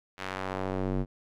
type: tone with band-pass filter sweep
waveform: square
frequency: 47.3 Hz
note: F#1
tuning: 39 cents sharp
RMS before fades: -32 dBFS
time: 0.17-1.06 s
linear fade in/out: 50 ms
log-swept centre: 2200 to 220 Hz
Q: 0.8
effects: none